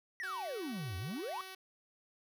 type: exponential two-way sweep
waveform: triangle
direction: down then up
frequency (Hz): 1991 to 84 to 1183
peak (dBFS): -36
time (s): 0.2-1.41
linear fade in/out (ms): 0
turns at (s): 0.97
type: tone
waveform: 5% pulse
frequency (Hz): 377.8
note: F#4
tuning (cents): +36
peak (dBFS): -35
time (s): 0.23-1.55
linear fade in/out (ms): 5
effects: none